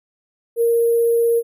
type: tone with sample-and-hold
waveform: sine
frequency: 466.2 Hz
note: A#4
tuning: in tune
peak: -13 dBFS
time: 0.56-1.43 s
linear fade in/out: 50 ms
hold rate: 11025 Hz
effects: none